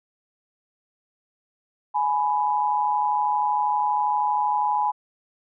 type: tone pair together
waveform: sine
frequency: 838.4 / 991 Hz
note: G#5 / B5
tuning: +16 / +6 cents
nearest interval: minor third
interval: 290 cents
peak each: -22 / -23 dBFS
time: 1.94-4.92 s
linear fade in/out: 20 ms
effects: none